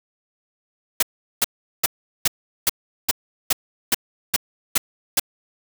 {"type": "noise bursts", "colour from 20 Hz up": "white", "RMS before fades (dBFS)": -17, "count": 11, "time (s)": [1, 5.197], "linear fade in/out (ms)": 5, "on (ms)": 27, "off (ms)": 390, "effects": []}